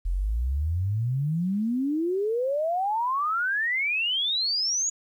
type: exponential sweep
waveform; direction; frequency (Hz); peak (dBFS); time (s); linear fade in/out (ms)
sine; up; 41.26 to 6870; -23; 0.05-4.9; 10
effects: 10-bit